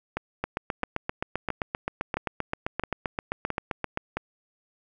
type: two click trains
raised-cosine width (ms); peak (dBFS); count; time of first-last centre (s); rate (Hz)
0.5; -13 / -12; 7 / 28; 0.17-4.17 / 0.44-3.974; 1.5 / 7.64
effects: none